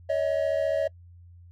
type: tone pair together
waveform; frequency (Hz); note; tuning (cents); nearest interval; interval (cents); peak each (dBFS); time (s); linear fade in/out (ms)
triangle; 562 / 636.5; C#5 / D#5; +24 / +39; major second; 215; -24; 0.09-0.88; 10
effects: noise-tail reverb RT60 0.1 s tail -26 dB re dry + added 87 Hz sine -47 dBFS peak until 1.51 s